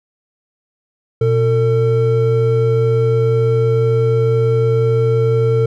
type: tone pair together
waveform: triangle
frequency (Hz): 119.9 / 451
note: A#2 / A4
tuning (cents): +49 / +43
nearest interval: octave + major seventh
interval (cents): 2294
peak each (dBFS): -12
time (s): 1.21-5.66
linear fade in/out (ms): 5
effects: none